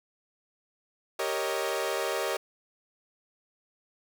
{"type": "chord", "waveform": "sawtooth", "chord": "Eb dominant seventh", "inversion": "first", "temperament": "equal with one note detuned", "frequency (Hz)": [392, 466.2, 554.4, 626.2], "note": ["G4", "Bb4", "Db5", "Eb5"], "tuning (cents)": [0, 0, 0, 11], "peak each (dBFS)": -30, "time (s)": [1.19, 2.37], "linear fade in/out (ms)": 5, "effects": []}